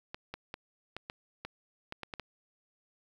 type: clicks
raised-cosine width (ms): 0.3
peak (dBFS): -23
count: 10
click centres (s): 0.145 / 0.34 / 0.541 / 0.966 / 1.099 / 1.45 / 1.924 / 2.033 / 2.138 / 2.197
effects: 9-bit